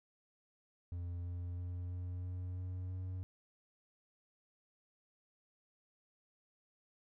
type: tone with pitch steps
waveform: triangle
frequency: 87.31 / 88.12 / 88.94 / 89.76 / 90.6 / 91.44 / 92.29 Hz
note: F2 / F2 / F2 / F2 / F#2 / F#2 / F#2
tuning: 0 / +16 / +32 / +48 / -36 / -20 / -4 cents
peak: -37 dBFS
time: 0.92-3.23 s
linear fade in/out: 0 ms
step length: 330 ms
effects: none